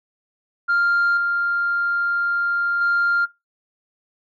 sine tone with level steps, 1396.9 Hz, F6, in tune, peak -14 / -18 / -15 dBFS, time 0.68-3.26 s, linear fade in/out 20 ms, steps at 1.17 / 2.81 s, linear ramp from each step 2 ms, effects noise-tail reverb RT60 0.2 s tail -18 dB re dry + tanh soft clip ceiling -13 dBFS

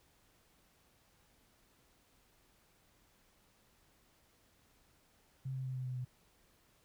sine tone with pitch steps, 132.6 / 131.23 / 129.87 / 128.53 / 127.2 / 125.88 Hz, C3 / C3 / C3 / C3 / C3 / B2, +23 / +6 / -13 / -30 / -48 / +33 cents, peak -37 dBFS, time 5.45-6.05 s, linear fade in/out 10 ms, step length 100 ms, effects pink hiss -70 dBFS RMS until 6.84 s

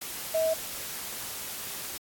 sine tone in noise, 642 Hz, E5, 46 cents flat, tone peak -23 dBFS, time 0.34-0.54 s, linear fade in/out 10 ms, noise white, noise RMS -37 dBFS, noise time 0.01-1.98 s, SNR +11 dB, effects AAC 64 kbps

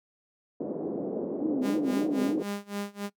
pink band-pass noise, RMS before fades -33 dBFS, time 0.6-2.43 s, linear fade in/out 5 ms, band 240 to 510 Hz, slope 24 dB/octave
sine tone with vibrato, 283.1 Hz, C#4, 37 cents sharp, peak -26 dBFS, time 1.4-2.42 s, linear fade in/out 50 ms, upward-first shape triangle, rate 3.4 Hz, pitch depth 210 cents each way
sawtooth tone with tremolo, 202.7 Hz, G#3, 42 cents flat, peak -26 dBFS, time 1.61-3.1 s, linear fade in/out 50 ms, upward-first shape sine, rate 3.6 Hz, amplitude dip 95%
effects noise-tail reverb RT60 0.1 s tail -22 dB re dry

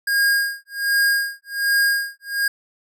square tone with tremolo, 1625 Hz, G#6, 38 cents flat, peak -15 dBFS, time 0.07-2.48 s, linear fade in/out 5 ms, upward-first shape sine, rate 1.3 Hz, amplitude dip 100%, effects none

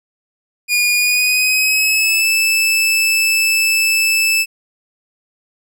sawtooth tone with pitch glide, 2440 to 2630 Hz, D#7 to E7, -34 to -5 cents, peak -9 dBFS, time 0.68-4.46 s, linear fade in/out 50 ms, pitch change +129 cents, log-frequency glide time 0.96-2.26 s, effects none

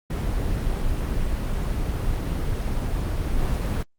brown noise with level steps, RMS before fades -24 / -22 dBFS, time 0.1-3.83 s, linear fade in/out 5 ms, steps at 3.38 s, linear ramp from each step 2 ms, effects Opus 24 kbps

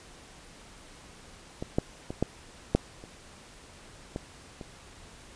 clicks, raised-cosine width 2 ms, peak -20 / -10 / -21 / -11 / -7 / -30 / -19 / -26 dBFS, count 8, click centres 1.625 / 1.785 / 2.105 / 2.226 / 2.75 / 3.039 / 4.161 / 4.612 s, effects pink hiss -51 dBFS RMS until 5.35 s + resampled to 22050 Hz

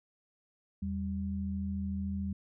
sine tone pair together, 82.41 / 196.01 Hz, E2 / G3, 0 / 0 cents, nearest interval octave + minor third, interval 1500 cents, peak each -36 / -34 dBFS, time 0.82-2.33 s, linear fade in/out 5 ms, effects none

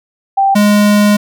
sine / square tone pair in turn, 784 / 207.1 Hz, G5 / G#3, 0 / -5 cents, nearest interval octave + major seventh, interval 2305 cents, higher first, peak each -7 dBFS, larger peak neither, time 0.37-0.55 / 0.55-1.17 s, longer second, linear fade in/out 10 ms, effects none

